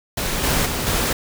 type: noise with level steps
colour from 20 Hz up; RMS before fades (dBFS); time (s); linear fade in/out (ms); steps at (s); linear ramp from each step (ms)
pink; -23 / -19 / -24 / -20; 0.17-1.13; 5; 0.43 / 0.65 / 0.86; 10
effects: none